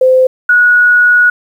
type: tone pair in turn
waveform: sine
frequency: 516 / 1459.5 Hz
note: C5 / F#6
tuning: -24 / -24 cents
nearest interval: octave + tritone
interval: 1800 cents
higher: second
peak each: -4 dBFS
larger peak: neither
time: 0.01-0.27 / 0.49-1.3 s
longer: second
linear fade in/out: 5 ms
effects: 7-bit